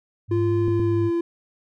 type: tone with vibrato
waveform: sine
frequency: 103.83 Hz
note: G#2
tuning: in tune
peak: -22 dBFS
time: 0.28-1.11 s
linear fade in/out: 50 ms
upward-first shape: triangle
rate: 13 Hz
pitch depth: 31 cents each way
type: tone with pitch glide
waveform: triangle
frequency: 345 to 340.1 Hz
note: F4 to F4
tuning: -21 to -46 cents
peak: -18 dBFS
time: 0.31-1.21 s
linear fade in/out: 5 ms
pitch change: -25 cents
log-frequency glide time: 0.59-1.06 s
type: clicks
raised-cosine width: 3 ms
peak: -17 dBFS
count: 2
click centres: 0.681 / 0.797 s
effects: none